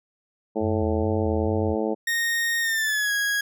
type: harmonic tone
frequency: 109.2 Hz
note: A2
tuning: 13 cents flat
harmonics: 2 / 3 / 4 / 5 / 6 / 7 / 8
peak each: -29 / -28 / -27 / -30 / -34 / -35 / -38 dBFS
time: 0.55-1.95 s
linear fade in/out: 20 ms
type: tone with vibrato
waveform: sine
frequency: 89.2 Hz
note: F2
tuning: 37 cents sharp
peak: -25 dBFS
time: 0.6-1.76 s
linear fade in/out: 50 ms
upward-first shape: square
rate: 2.3 Hz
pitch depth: 97 cents each way
type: tone with pitch glide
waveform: 40% pulse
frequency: 1855 to 1652.6 Hz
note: A#6 to G#6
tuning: -9 to -9 cents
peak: -21 dBFS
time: 2.07-3.41 s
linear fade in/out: 5 ms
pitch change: -200 cents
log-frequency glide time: 2.61-3.12 s
effects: none